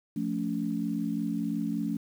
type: chord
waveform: sine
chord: F augmented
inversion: none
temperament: equal with one note detuned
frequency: 174.61 / 220 / 283.3 Hz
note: F3 / A3 / C#4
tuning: 0 / 0 / +38 cents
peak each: -34 / -31 / -32 dBFS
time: 0.16-1.97 s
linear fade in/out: 5 ms
effects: 9-bit